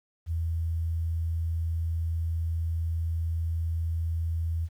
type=tone; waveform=sine; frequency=82.41 Hz; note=E2; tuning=in tune; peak=-26 dBFS; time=0.26-4.69 s; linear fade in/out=50 ms; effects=10-bit